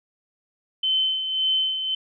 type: tone with tremolo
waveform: sine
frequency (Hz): 3067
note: G7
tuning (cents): -38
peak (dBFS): -18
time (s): 0.83-1.95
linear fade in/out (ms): 5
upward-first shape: sine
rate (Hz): 1.8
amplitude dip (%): 55
effects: none